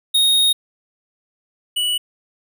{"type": "tone pair in turn", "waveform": "square", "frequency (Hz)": [3729, 2947], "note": ["A#7", "F#7"], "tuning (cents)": [0, -8], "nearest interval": "major third", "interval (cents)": 408, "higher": "first", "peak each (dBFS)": [-13, -18], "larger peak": "first", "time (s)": [[0.14, 0.53], [1.76, 1.98]], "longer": "first", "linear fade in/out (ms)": 10, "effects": []}